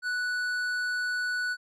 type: tone with tanh clipping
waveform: triangle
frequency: 1480 Hz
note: F#6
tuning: in tune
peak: -29 dBFS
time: 0.02-1.57 s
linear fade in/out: 50 ms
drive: 14 dB
effects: none